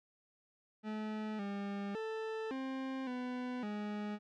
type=tone with pitch steps; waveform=40% pulse; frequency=215.3 / 200.5 / 441.5 / 264.7 / 249.7 / 208.5 Hz; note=A3 / G3 / A4 / C4 / B3 / G#3; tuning=-37 / +39 / +6 / +20 / +19 / +7 cents; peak=-37 dBFS; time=0.83-4.19 s; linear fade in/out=50 ms; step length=560 ms; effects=low-pass 3000 Hz 12 dB/octave